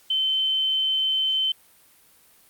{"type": "tone", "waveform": "sine", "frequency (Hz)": 3077, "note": "G7", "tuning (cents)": -33, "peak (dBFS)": -20, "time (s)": [0.1, 1.52], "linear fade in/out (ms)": 5, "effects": ["white hiss -56 dBFS RMS until 2.49 s", "Opus 48 kbps"]}